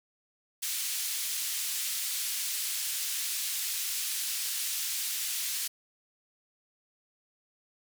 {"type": "band-pass noise", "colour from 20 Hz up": "white", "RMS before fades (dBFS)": -33, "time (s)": [0.62, 5.68], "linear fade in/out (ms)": 10, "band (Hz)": [2600, 14000], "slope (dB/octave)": 12, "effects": []}